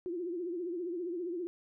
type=tone with vibrato; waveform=sine; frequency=349.2 Hz; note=F4; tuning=in tune; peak=-34 dBFS; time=0.06-1.47 s; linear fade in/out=0 ms; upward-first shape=triangle; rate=15 Hz; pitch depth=120 cents each way; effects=none